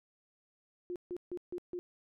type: tone bursts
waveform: sine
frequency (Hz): 355.3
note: F4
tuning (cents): +30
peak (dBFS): -36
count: 5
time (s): 0.9-1.79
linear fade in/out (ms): 0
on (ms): 58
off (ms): 150
effects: none